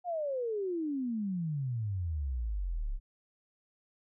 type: exponential sweep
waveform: sine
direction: down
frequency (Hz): 730 to 31.48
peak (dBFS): -31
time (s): 0.04-3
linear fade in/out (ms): 50
effects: none